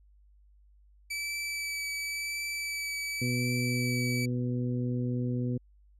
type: tone with vibrato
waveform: sawtooth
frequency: 2305 Hz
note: D7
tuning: 33 cents flat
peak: -29 dBFS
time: 1.1-4.26 s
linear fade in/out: 10 ms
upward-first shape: triangle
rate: 0.93 Hz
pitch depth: 13 cents each way
type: harmonic tone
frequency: 123.47 Hz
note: B2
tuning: in tune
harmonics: 1 / 2 / 3 / 4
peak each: -30 / -32 / -41 / -42 dBFS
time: 3.21-5.58 s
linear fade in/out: 10 ms
effects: added 50 Hz sine -57 dBFS peak until 5.99 s + low-pass 12000 Hz 12 dB/octave